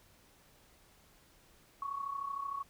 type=tone with amplitude modulation; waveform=sine; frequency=1113 Hz; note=C#6; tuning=7 cents sharp; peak=-33 dBFS; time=1.82-2.63 s; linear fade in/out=2 ms; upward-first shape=sine; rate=33.2 Hz; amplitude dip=70%; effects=pink hiss -64 dBFS RMS until 2.69 s